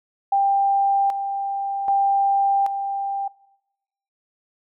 sine tone with tremolo, 792 Hz, G5, 18 cents sharp, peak -15 dBFS, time 0.32-3.28 s, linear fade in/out 5 ms, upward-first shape square, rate 0.64 Hz, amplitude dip 55%, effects noise-tail reverb RT60 0.9 s tail -22 dB re dry

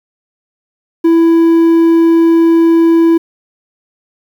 triangle tone, 331.5 Hz, E4, 10 cents sharp, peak -3 dBFS, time 1.04-3.18 s, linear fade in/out 10 ms, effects 7-bit

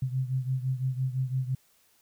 sine beating tone pair, 128.7 / 134.6 Hz, C3 / C3, -28 / +49 cents, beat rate 5.9 Hz, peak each -28 / -32 dBFS, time 0.02-1.55 s, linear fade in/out 5 ms, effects white hiss -65 dBFS RMS until 2.01 s

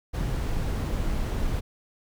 brown noise, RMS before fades -27 dBFS, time 0.13-1.61 s, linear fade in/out 20 ms, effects none

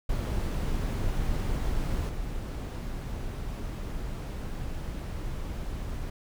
brown noise with level steps, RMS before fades -29 / -34 dBFS, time 0.09-6.1 s, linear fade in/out 5 ms, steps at 2.09 s, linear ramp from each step 2 ms, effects none

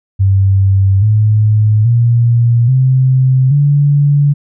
sine tone with pitch steps, 97.1 / 107.12 / 118.17 / 130.36 / 143.81 Hz, G2 / A2 / A#2 / C3 / D3, -16 / -46 / +24 / -6 / -36 cents, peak -6 dBFS, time 0.19-4.34 s, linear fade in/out 20 ms, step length 830 ms, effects none

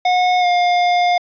square tone with pitch glide, 726 to 709.4 Hz, F#5 to F5, -33 to +27 cents, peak -13 dBFS, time 0.05-1.18 s, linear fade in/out 5 ms, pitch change -40 cents, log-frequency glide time 0.4-0.46 s, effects resampled to 11025 Hz + 8-bit

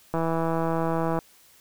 click train, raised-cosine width 1 ms, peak -13 dBFS, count 173, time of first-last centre 0.14-1.189 s, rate 164 Hz, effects white hiss -56 dBFS RMS until 1.6 s

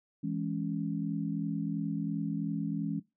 sine chord, C# minor, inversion first, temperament equal, 164.81 / 207.7 / 277.2 Hz, E3 / G#3 / C#4, 0 / 0 / 0 cents, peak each -35 / -35 / -35 dBFS, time 0.23-3 s, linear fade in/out 10 ms, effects noise-tail reverb RT60 0.2 s tail -17 dB re dry

